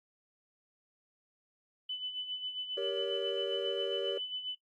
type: tone with tremolo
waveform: sine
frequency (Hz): 3003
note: F#7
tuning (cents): +25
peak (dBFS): -33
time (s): 1.89-4.55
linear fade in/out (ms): 5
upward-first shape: sine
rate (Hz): 7.4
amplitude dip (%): 60
type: chord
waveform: triangle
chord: G diminished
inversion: none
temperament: just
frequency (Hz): 392 / 470.4 / 564.5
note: G4 / Bb4 / Db5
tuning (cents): 0 / +16 / +31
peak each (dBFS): -35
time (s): 2.77-4.18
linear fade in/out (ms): 5
effects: noise-tail reverb RT60 0.1 s tail -17 dB re dry + AAC 48 kbps

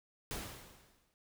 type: noise with exponential decay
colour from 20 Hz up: pink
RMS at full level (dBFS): -39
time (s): 0.31-1.14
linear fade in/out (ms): 0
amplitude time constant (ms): 180
effects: none

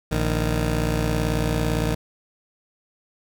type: tone pair together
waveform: 15% pulse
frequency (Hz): 57.89 / 154.4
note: A#1 / D#3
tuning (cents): -11 / -13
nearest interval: octave + perfect fourth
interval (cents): 1698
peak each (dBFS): -16 / -19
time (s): 0.11-1.95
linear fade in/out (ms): 10
effects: none

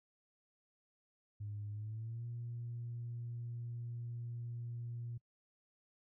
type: tone with pitch glide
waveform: sine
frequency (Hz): 103.83 to 118.58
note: G#2 to A#2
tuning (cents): 0 to +30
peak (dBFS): -40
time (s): 1.4-5.18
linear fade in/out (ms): 10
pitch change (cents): +230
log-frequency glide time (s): 1.71-2.25
effects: noise-tail reverb RT60 0.1 s tail -24 dB re dry + tanh soft clip ceiling -36 dBFS

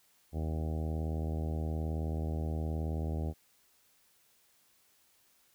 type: harmonic tone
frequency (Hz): 78.9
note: D#2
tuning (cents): +25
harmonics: 1 / 2 / 3 / 4 / 5 / 6 / 7 / 8 / 9 / 10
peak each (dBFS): -33 / -39 / -43 / -45 / -47 / -49 / -50 / -51 / -52 / -53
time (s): 0.32-3.34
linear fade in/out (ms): 50
effects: white hiss -68 dBFS RMS until 5.54 s

